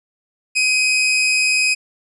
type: tone pair together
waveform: sawtooth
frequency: 2379 / 2520 Hz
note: D7 / D#7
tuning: +22 / +21 cents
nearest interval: minor second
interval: 99 cents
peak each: -22 / -11 dBFS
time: 0.55-1.75 s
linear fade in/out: 20 ms
effects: resampled to 24000 Hz